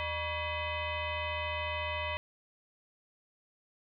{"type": "tone with frequency modulation", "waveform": "sine", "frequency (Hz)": 967, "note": "B5", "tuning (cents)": -37, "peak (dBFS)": -32, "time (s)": [0, 2.17], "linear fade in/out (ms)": 0, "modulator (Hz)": 524, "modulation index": 3.9, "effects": []}